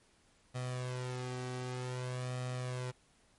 sawtooth tone with flanger, 126.1 Hz, B2, 36 cents sharp, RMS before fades -39 dBFS, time 0.54-2.92 s, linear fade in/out 20 ms, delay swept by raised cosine 1.6 to 2.6 ms, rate 0.53 Hz, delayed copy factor +0.75, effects pink hiss -68 dBFS RMS until 3.38 s + MP3 48 kbps

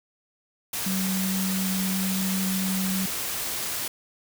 sine tone in noise, 189.5 Hz, F#3, 42 cents sharp, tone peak -25 dBFS, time 0.86-3.06 s, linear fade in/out 5 ms, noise white, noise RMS -30 dBFS, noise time 0.73-3.88 s, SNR +2 dB, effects none

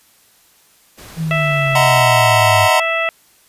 pink noise, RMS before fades -37 dBFS, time 0.97-2.03 s, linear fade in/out 20 ms
sine exponential sweep, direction down, 164.81 to 100 Hz, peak -17 dBFS, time 1.16-2.69 s, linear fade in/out 50 ms
harmonic tone, 659.3 Hz, E5, in tune, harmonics 1 / 2 / 3 / 4 / 5, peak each -20 / -22 / -21 / -20 / -30 dBFS, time 1.31-3.09 s, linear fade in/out 0 ms
square chord, C half-diminished seventh, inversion first, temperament equal with one note detuned, 622.3 / 740 / 932.3 / 1022 Hz, Eb5 / Gb5 / Bb5 / C6, 0 / 0 / 0 / -41 cents, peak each -18 dBFS, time 1.75-2.8 s, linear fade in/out 5 ms
effects white hiss -52 dBFS RMS until 3.48 s + resampled to 32000 Hz

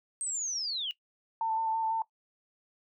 sine linear sweep, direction down, 8460 to 2828 Hz, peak -31 dBFS, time 0.21-0.91 s, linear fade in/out 0 ms
sine tone with vibrato, 893 Hz, A5, 25 cents sharp, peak -27 dBFS, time 1.41-2.02 s, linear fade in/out 2 ms, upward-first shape square, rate 6 Hz, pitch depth 15 cents each way
effects noise-tail reverb RT60 0.1 s tail -18 dB re dry

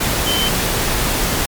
sine tone in noise, 3076 Hz, G7, 33 cents flat, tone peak -18 dBFS, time 0.26-0.49 s, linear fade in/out 10 ms, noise pink, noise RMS -18 dBFS, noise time 0-1.46 s, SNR -3 dB, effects MP3 96 kbps

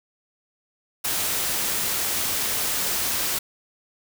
white noise, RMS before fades -25 dBFS, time 1.04-3.39 s, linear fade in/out 10 ms, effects none

